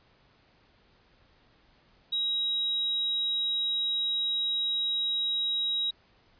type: tone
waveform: sine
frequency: 3825 Hz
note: A#7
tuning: 44 cents sharp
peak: -26 dBFS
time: 2.12-5.91 s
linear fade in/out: 10 ms
effects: pink hiss -63 dBFS RMS until 6.39 s + resampled to 11025 Hz